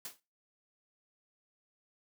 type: noise with exponential decay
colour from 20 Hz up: white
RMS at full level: -38 dBFS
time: 0.05-0.2 s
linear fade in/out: 2 ms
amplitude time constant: 32 ms
effects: noise-tail reverb RT60 0.3 s tail -21 dB re dry + high-pass 150 Hz 12 dB/octave